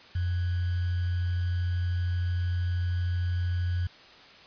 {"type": "tone with sample-and-hold", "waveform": "sine", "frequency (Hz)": 88.7, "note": "F2", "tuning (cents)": 27, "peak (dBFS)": -25, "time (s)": [0.15, 3.87], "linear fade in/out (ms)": 5, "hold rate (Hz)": 1575, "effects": ["white hiss -51 dBFS RMS until 4.46 s", "resampled to 11025 Hz"]}